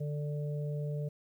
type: harmonic tone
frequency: 147.4 Hz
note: D3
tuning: 7 cents sharp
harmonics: 1 / 3 / 4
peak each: -33 / -43 / -45 dBFS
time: 0-1.09 s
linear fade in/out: 10 ms
effects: 11-bit